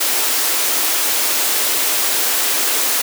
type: high-pass noise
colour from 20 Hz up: white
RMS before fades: -17 dBFS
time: 0-3.02 s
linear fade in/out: 10 ms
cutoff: 260 Hz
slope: 48 dB/octave
effects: none